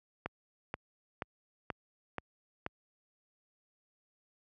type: click train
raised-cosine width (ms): 0.5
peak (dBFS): -20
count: 6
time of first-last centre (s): 0.26-2.664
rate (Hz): 2.08
effects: high-pass 60 Hz 12 dB/octave